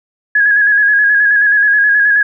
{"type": "tone with vibrato", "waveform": "sine", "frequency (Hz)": 1665, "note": "G#6", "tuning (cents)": 4, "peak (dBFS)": -7, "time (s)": [0.35, 2.23], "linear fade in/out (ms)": 5, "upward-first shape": "square", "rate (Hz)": 9.4, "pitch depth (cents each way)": 34, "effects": []}